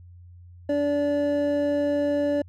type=tone pair together; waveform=triangle; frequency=289 / 578 Hz; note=D4 / D5; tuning=-28 / -28 cents; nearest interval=octave; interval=1200 cents; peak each=-23 / -21 dBFS; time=0.69-2.42 s; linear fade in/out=5 ms; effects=added 88 Hz sine -44 dBFS peak until 2.48 s